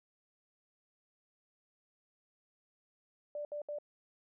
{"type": "tone bursts", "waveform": "sine", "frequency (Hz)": 589, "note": "D5", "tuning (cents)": 5, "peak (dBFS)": -37, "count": 3, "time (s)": [3.35, 3.786], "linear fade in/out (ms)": 2, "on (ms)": 100, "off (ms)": 68, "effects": []}